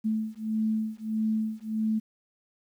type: beating tone pair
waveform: sine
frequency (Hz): 217.8 / 219.4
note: A3 / A3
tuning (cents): -17 / -5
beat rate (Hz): 1.6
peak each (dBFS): -29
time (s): 0.04-2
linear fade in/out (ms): 20
effects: 10-bit